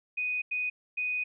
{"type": "tone bursts at uneven times", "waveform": "sine", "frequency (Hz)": 2489, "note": "D#7", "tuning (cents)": 0, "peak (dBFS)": -28, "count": 3, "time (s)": [[0.17, 0.42], [0.51, 0.7], [0.97, 1.24]], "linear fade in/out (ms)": 10, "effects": []}